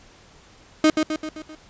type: tone with echo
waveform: 35% pulse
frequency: 311.1 Hz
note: D#4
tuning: in tune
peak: -11 dBFS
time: 0.84-0.9 s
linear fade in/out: 2 ms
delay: 130 ms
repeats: 5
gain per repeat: -5 dB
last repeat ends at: 1.55 s
effects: pink hiss -51 dBFS RMS until 1.69 s + resampled to 16000 Hz